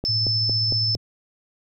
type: click train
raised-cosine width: 2 ms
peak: -16 dBFS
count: 5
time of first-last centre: 0.04-0.951 s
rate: 4.39 Hz
type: tone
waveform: sine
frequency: 5270 Hz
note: E8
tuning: 1 cent flat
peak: -20 dBFS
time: 0.05-0.95 s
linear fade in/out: 0 ms
type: tone with tremolo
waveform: sine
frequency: 110 Hz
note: A2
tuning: in tune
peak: -23 dBFS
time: 0.08-0.97 s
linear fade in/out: 20 ms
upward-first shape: sine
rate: 15 Hz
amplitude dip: 35%
effects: none